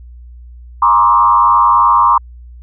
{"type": "tone with frequency modulation", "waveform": "sine", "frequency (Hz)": 1059, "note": "C6", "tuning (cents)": 21, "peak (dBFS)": -6, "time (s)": [0.82, 2.18], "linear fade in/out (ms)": 5, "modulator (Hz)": 103, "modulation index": 1.3, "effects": ["added 60 Hz sine -32 dBFS peak until 2.62 s"]}